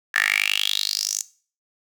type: tone with high-pass filter sweep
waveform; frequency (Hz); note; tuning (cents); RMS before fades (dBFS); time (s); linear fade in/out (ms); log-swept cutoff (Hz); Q
10% pulse; 50.6; G#1; -44; -23; 0.14-1.22; 10; 1700 to 6700; 6.6
effects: noise-tail reverb RT60 0.4 s tail -18 dB re dry